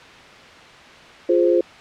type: chord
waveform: sine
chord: F minor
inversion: none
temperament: equal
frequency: 349.2 / 415.3 / 523.3 Hz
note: F4 / Ab4 / C5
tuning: 0 / 0 / 0 cents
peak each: -16 / -21 / -18 dBFS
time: 1.29-1.61 s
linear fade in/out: 5 ms
effects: white hiss -42 dBFS RMS until 1.8 s + low-pass 3000 Hz 12 dB/octave